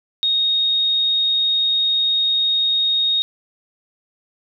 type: tone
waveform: sine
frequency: 3729 Hz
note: A#7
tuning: in tune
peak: -15 dBFS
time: 0.23-3.22 s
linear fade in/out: 0 ms
effects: none